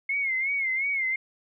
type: tone with vibrato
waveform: sine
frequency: 2153 Hz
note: C7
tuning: 49 cents sharp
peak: -24 dBFS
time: 0.09-1.16 s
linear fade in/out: 5 ms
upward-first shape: sine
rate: 2.8 Hz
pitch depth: 85 cents each way
effects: none